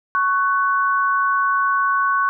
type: tone pair together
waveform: sine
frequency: 1108.7 / 1497.1 Hz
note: C#6 / F#6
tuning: 0 / +20 cents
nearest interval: perfect fourth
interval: 520 cents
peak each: -17 / -20 dBFS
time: 0.15-2.29 s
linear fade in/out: 0 ms
effects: none